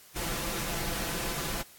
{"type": "noise with comb filter", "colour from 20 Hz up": "pink", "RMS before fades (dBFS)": -33, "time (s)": [0.15, 1.63], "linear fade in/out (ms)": 20, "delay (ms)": 5.9, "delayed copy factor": 0.6, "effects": ["white hiss -54 dBFS RMS until 1.78 s", "AAC 64 kbps"]}